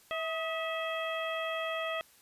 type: harmonic tone with a mistuned harmonic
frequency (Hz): 650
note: E5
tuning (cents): -24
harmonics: 1 / 2 / 3 / 4 / 5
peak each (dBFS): -35 / -38 / -40 / -41 / -42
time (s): 0.11-2.01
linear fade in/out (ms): 0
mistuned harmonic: 2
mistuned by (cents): -50
effects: white hiss -61 dBFS RMS until 2.21 s + resampled to 32000 Hz